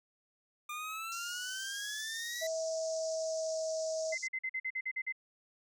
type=exponential sweep; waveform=25% pulse; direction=up; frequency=1200 to 1982 Hz; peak=-35 dBFS; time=0.69-2.47 s; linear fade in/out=5 ms
type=band-pass noise; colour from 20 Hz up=pink; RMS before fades=-46 dBFS; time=1.12-4.27 s; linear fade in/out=0 ms; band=5200 to 6900 Hz; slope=48 dB/octave
type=tone with pitch glide; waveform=sine; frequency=646 to 638.9 Hz; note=E5 to D#5; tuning=-35 to +46 cents; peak=-33 dBFS; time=2.41-4.15 s; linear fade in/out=20 ms; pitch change=-19 cents; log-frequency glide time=2.53-3.7 s
type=tone bursts; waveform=sine; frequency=2060 Hz; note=C7; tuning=28 cents flat; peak=-33 dBFS; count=10; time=4.12-5.125 s; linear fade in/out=10 ms; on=60 ms; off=45 ms
effects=none